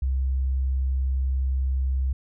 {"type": "tone", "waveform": "sine", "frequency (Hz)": 65.8, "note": "C2", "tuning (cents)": 10, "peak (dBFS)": -21, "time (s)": [0.02, 2.13], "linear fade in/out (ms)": 5, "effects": []}